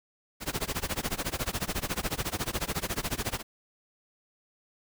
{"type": "noise with tremolo", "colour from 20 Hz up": "pink", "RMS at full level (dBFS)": -29, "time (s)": [0.4, 3.43], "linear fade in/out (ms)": 50, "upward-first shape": "sine", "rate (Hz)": 14, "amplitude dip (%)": 95, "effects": []}